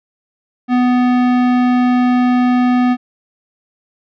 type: tone with tanh clipping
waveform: sine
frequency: 248.3 Hz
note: B3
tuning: 9 cents sharp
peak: -12 dBFS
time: 0.68-2.97 s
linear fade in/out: 50 ms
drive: 18 dB
effects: none